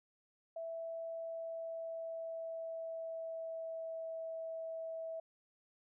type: tone with pitch glide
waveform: sine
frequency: 659.3 to 651.7 Hz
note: E5 to E5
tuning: 0 to -20 cents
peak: -40 dBFS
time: 0.56-5.2 s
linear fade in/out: 5 ms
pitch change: -20 cents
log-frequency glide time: 1.08-4.14 s
effects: none